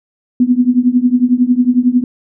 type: tone with tremolo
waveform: sine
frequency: 247.8 Hz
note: B3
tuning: 6 cents sharp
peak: -4 dBFS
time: 0.4-2.04 s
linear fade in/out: 2 ms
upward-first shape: triangle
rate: 11 Hz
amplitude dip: 95%
effects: none